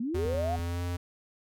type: linear sweep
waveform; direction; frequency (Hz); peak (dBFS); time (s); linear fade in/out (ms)
sine; up; 216.3 to 739; -29; 0-0.56; 5
type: tone with pitch glide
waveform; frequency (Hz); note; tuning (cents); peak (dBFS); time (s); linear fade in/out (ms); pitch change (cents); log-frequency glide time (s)
square; 83.6 to 87.91; E2 to F2; +25 to +12; -31; 0.14-0.97; 10; +87; 0.49-0.82
type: clicks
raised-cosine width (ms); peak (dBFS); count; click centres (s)
5; -28; 3; 0.257 / 0.342 / 0.592
effects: none